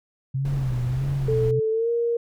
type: tone with vibrato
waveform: sine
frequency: 130.81 Hz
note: C3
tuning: in tune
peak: -22 dBFS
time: 0.34-1.6 s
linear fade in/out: 10 ms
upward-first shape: sine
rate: 1.6 Hz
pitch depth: 110 cents each way
type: noise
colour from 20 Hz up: brown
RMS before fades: -33 dBFS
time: 0.45-1.51 s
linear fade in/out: 2 ms
type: tone with pitch glide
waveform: sine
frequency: 440 to 468.9 Hz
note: A4 to A#4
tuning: 0 to +10 cents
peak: -20 dBFS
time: 1.28-2.17 s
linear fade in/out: 5 ms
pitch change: +110 cents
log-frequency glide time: 1.71-1.9 s
effects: none